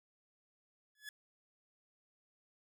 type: tone with exponential growth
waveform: sawtooth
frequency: 1705 Hz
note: G#6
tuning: 45 cents sharp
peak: -38 dBFS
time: 0.95-1.09 s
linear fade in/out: 2 ms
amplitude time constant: 30 ms
effects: none